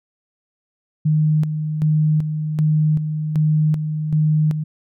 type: tone with tremolo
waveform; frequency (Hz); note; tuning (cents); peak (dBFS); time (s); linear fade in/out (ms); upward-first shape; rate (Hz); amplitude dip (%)
sine; 153.9; D#3; -19; -13; 1.05-4.64; 10; square; 1.3; 55
effects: none